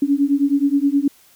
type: beating tone pair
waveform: sine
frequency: 277.2 / 286.7 Hz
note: C#4 / D4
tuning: 0 / -42 cents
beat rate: 9.5 Hz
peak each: -17 dBFS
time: 0.02-1.08 s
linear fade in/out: 5 ms
effects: white hiss -52 dBFS RMS until 1.35 s